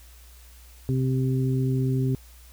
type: harmonic tone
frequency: 130.6 Hz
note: C3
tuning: 3 cents flat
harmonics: 1 / 2 / 3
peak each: -22 / -28 / -32 dBFS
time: 0.89-2.15 s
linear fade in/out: 0 ms
effects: added 60 Hz sine -47 dBFS peak until 2.52 s + white hiss -54 dBFS RMS until 2.52 s